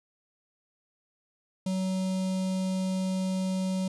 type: tone with notch filter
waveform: square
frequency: 187.8 Hz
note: F#3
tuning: 26 cents sharp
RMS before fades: -29 dBFS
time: 1.66-3.88 s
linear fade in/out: 5 ms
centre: 1600 Hz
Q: 0.59
effects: resampled to 24000 Hz